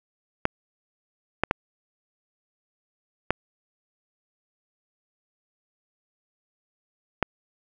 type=clicks; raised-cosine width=0.5 ms; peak=-5 dBFS; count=5; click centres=0.454 / 1.436 / 1.511 / 3.306 / 7.227 s; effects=none

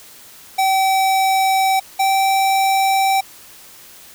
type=tone pair in turn; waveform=square; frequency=768 / 775.6 Hz; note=G5 / G5; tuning=-36 / -19 cents; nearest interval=unison; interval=17 cents; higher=second; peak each=-14 dBFS; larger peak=neither; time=0.58-1.8 / 1.99-3.21 s; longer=neither; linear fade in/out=10 ms; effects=white hiss -42 dBFS RMS until 4.14 s

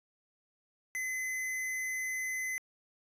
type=tone; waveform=square; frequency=2035 Hz; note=C7; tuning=49 cents flat; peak=-34 dBFS; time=0.95-2.58 s; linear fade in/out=0 ms; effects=resampled to 32000 Hz

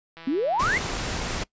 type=click train; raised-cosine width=0.3 ms; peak=-27 dBFS; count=123; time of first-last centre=0.17-0.909 s; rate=165 Hz
type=exponential sweep; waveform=sine; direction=up; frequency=250 to 2200 Hz; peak=-21 dBFS; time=0.27-0.78 s; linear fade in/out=5 ms
type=noise; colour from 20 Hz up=pink; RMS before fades=-29 dBFS; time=0.59-1.44 s; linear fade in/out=10 ms
effects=noise-tail reverb RT60 0.1 s tail -21 dB re dry + resampled to 16000 Hz

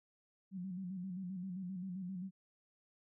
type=tone with vibrato; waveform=sine; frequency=185 Hz; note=F#3; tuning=in tune; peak=-40 dBFS; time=0.51-2.31 s; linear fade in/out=50 ms; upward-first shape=square; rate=7.6 Hz; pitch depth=66 cents each way; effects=none

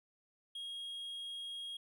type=tone; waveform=triangle; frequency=3272 Hz; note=G#7; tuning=26 cents flat; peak=-40 dBFS; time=0.55-1.77 s; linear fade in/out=5 ms; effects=none

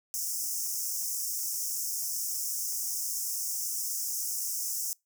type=high-pass noise; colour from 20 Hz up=pink; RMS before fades=-33 dBFS; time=0.14-4.93 s; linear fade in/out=0 ms; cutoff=5300 Hz; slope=96 dB/octave; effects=noise-tail reverb RT60 0.2 s tail -25 dB re dry

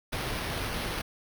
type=noise with sample-and-hold; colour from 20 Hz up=pink; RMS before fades=-33 dBFS; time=0.12-1.02 s; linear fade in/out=10 ms; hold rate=7350 Hz; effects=none

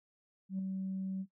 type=tone with ADSR envelope; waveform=sine; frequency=190.5 Hz; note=G3; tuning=49 cents flat; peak=-30 dBFS; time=0.49-1.26 s; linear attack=100 ms; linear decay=5 ms; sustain=-4 dB; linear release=52 ms; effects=noise-tail reverb RT60 0.1 s tail -17 dB re dry + tanh soft clip ceiling -30 dBFS

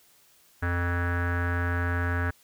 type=tone with low-pass filter; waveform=square; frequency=87.31 Hz; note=F2; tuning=in tune; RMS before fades=-27 dBFS; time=0.62-2.31 s; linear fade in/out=10 ms; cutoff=1600 Hz; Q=8.5; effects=white hiss -60 dBFS RMS until 2.43 s

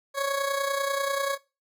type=tone with amplitude modulation; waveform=20% pulse; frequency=554.4 Hz; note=C#5; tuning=in tune; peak=-18 dBFS; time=0.14-1.38 s; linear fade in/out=50 ms; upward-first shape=sine; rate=30.2 Hz; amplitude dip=55%; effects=noise-tail reverb RT60 0.3 s tail -22 dB re dry

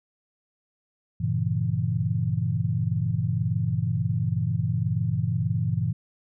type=chord; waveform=sine; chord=G diminished seventh; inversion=none; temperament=equal; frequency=98 / 116.54 / 138.59 / 164.81 Hz; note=G2 / Bb2 / Db3 / Fb3; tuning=0 / 0 / 0 / 0 cents; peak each=-29 / -26 / -30 / -28 dBFS; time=1.2-5.93 s; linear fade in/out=10 ms; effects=none

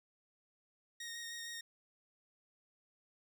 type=tone with vibrato; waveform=15% pulse; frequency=1862 Hz; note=A#6; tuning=2 cents flat; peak=-37 dBFS; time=1-1.61 s; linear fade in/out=5 ms; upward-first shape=square; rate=6.5 Hz; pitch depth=12 cents each way; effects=none

